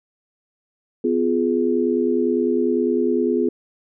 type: chord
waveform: sine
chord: F diminished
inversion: second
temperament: just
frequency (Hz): 251.4 / 349.2 / 419.1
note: Cb4 / F4 / Ab4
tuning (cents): +31 / 0 / +16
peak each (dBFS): -21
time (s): 1.04-3.49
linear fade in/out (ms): 5
effects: none